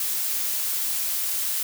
blue noise, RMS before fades -26 dBFS, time 0-1.63 s, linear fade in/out 2 ms, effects none

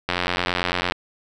click train, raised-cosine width 0.3 ms, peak -5 dBFS, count 75, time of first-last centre 0.09-0.921 s, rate 89 Hz, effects none

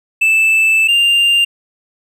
triangle tone pair in turn, 2637 / 2794 Hz, E7 / F7, 0 / 0 cents, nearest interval minor second, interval 100 cents, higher second, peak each -7 dBFS, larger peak neither, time 0.21-0.88 / 0.88-1.45 s, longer first, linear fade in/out 10 ms, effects none

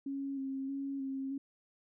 sine tone with vibrato, 272.2 Hz, C#4, 31 cents flat, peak -35 dBFS, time 0.06-1.38 s, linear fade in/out 5 ms, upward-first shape square, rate 1.6 Hz, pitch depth 21 cents each way, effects none

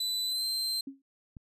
40% pulse tone with pitch glide, 3995 to 4122 Hz, B7 to C8, +19 to -27 cents, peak -28 dBFS, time 0-0.81 s, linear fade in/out 5 ms, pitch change +54 cents, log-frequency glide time 0.25-0.45 s
sine tone with exponential decay, 272.5 Hz, C#4, 29 cents flat, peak -34 dBFS, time 0.87-1.02 s, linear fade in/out 5 ms, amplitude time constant 32 ms
click, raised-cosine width 5 ms, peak -33 dBFS, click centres 1.368 s
effects resampled to 32000 Hz

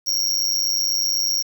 square tone with amplitude modulation, 5588 Hz, F8, in tune, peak -15 dBFS, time 0.06-1.43 s, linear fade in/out 20 ms, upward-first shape sine, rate 100 Hz, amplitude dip 100%, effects 7-bit

